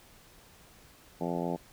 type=harmonic tone; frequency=86.2 Hz; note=F2; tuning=22 cents flat; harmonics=2 / 3 / 4 / 5 / 6 / 7 / 8 / 9 / 10; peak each=-35 / -37 / -38 / -39 / -40 / -40 / -41 / -42 / -42 dBFS; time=1.2-1.57 s; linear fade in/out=20 ms; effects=pink hiss -57 dBFS RMS until 1.72 s